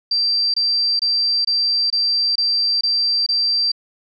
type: tone bursts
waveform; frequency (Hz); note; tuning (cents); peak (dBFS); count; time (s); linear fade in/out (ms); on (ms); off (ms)
sine; 4699; D8; 0; -15; 8; 0.11-3.718; 5; 430; 24
effects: none